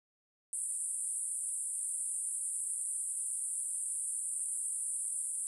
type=band-pass noise; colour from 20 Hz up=pink; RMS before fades=-37 dBFS; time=0.53-5.47 s; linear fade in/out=0 ms; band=8400 to 10000 Hz; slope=96 dB/octave; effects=none